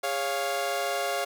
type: chord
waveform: sawtooth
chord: Db major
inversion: second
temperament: equal with one note detuned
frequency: 409.8 / 554.4 / 698.5 Hz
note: Ab4 / Db5 / F5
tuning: -23 / 0 / 0 cents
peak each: -31 / -27 / -26 dBFS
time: 0.03-1.25 s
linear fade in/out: 10 ms
effects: none